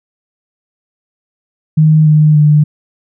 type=tone with pitch steps; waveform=sine; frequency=155.56 / 152.71 / 149.91 Hz; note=D#3 / D#3 / D3; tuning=0 / -32 / +36 cents; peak=-4 dBFS; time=1.77-2.64 s; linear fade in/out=10 ms; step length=290 ms; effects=none